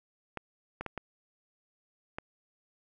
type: clicks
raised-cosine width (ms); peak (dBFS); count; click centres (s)
0.5; -21; 5; 0.373 / 0.81 / 0.863 / 0.977 / 2.185
effects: none